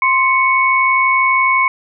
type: tone pair together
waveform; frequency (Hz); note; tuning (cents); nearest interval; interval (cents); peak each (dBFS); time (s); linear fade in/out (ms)
sine; 1047 / 2217; C6 / C#7; +1 / 0; octave + minor second; 1299; -13; 0.02-1.68; 2
effects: none